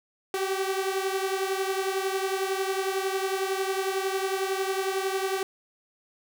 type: beating tone pair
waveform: sawtooth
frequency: 380.9 / 391.9 Hz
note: G4 / G4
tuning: -50 / 0 cents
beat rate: 11 Hz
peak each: -24 / -27 dBFS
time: 0.34-5.43 s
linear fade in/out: 2 ms
effects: 8-bit